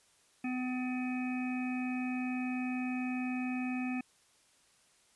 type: harmonic tone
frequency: 252.7 Hz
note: B3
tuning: 40 cents sharp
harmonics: 1 / 3 / 5 / 7 / 9 / 10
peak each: -33 / -44 / -52 / -50 / -51 / -43 dBFS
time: 0.44-4.01 s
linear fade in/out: 5 ms
effects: white hiss -67 dBFS RMS until 5.15 s + resampled to 24000 Hz